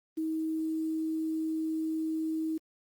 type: tone with quantisation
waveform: sine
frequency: 318 Hz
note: D#4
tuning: 38 cents sharp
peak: -29 dBFS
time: 0.17-2.58 s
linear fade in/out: 10 ms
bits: 9
effects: Opus 24 kbps